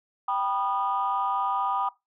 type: chord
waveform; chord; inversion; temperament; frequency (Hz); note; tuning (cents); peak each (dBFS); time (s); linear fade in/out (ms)
sine; G augmented; none; just; 784 / 980 / 1225; G5 / B5 / D#6; 0 / -14 / -27; -28; 0.28-1.89; 5
effects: noise-tail reverb RT60 0.2 s tail -19 dB re dry + tanh soft clip ceiling -16 dBFS